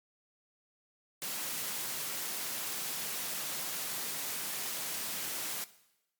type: high-pass noise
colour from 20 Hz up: white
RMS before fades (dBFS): -37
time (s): 1.22-5.64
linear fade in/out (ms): 0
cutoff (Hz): 120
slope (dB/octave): 48
effects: noise-tail reverb RT60 0.9 s tail -17 dB re dry + MP3 96 kbps